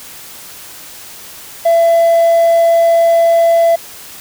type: tone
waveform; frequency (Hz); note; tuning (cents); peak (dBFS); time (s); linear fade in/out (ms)
triangle; 671; E5; +31; -4; 1.65-3.76; 10
effects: tanh soft clip ceiling -1 dBFS + white hiss -33 dBFS RMS until 4.2 s